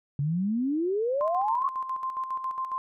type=exponential sweep; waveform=sine; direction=up; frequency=136.9 to 1142 Hz; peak=-24 dBFS; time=0.19-1.68 s; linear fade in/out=2 ms
type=tone with tremolo; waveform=sine; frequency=1046.5 Hz; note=C6; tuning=in tune; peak=-27 dBFS; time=1.21-2.78 s; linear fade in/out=0 ms; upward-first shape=square; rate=7.3 Hz; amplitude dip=55%
effects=none